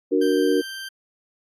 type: chord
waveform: sine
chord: D augmented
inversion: none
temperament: equal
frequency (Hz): 293.7 / 370 / 466.2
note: D4 / F#4 / A#4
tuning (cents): 0 / 0 / 0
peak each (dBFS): -21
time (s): 0.11-0.62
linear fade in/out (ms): 20
type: tone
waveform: 20% pulse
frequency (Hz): 1568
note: G6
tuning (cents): 0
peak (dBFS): -27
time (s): 0.21-0.89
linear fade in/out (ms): 10
effects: AAC 48 kbps